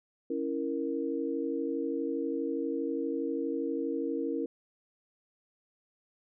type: chord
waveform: sine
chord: A# diminished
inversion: first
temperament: equal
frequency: 277.2 / 329.6 / 466.2 Hz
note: C#4 / E4 / A#4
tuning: 0 / 0 / 0 cents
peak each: -34 dBFS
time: 0.3-4.46 s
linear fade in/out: 5 ms
effects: none